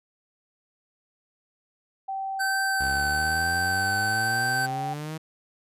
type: tone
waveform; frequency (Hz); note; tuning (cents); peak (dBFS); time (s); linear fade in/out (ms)
sine; 775; G5; -20; -28; 2.08-4.94; 10
type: tone with vibrato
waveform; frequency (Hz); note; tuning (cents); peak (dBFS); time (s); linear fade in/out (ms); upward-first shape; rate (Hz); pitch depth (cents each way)
square; 1539; G6; -32; -25; 2.39-4.67; 20; triangle; 1.1; 20
type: exponential sweep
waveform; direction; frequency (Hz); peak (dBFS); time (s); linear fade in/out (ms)
sawtooth; up; 65.7 to 160; -28; 2.8-5.18; 10
effects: resampled to 32000 Hz